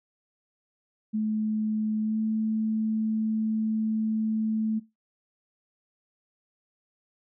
sine tone with pitch glide, 215.8 to 218.9 Hz, A3 to A3, -33 to -9 cents, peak -24 dBFS, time 1.13-4.8 s, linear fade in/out 20 ms, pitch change +24 cents, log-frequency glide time 2.02-2.18 s, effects noise-tail reverb RT60 0.2 s tail -18 dB re dry

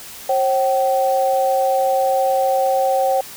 sine tone pair together, 537.4 / 766 Hz, C5 / G5, +46 / -40 cents, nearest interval tritone, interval 614 cents, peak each -17 dBFS, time 0.29-3.21 s, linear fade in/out 5 ms, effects white hiss -36 dBFS RMS until 3.36 s

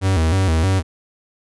45% pulse tone with vibrato, 87.6 Hz, F2, 6 cents sharp, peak -14 dBFS, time 0.01-0.83 s, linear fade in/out 50 ms, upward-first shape square, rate 3.2 Hz, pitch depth 150 cents each way, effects resampled to 24000 Hz

